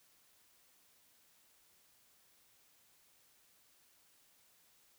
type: silence
effects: white hiss -69 dBFS RMS until 4.98 s